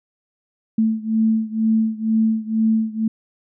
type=beating tone pair; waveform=sine; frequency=220.5 / 222.6 Hz; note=A3 / A3; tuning=+4 / +20 cents; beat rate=2.1 Hz; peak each=-18 / -20 dBFS; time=0.78-3.08 s; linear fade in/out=5 ms; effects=none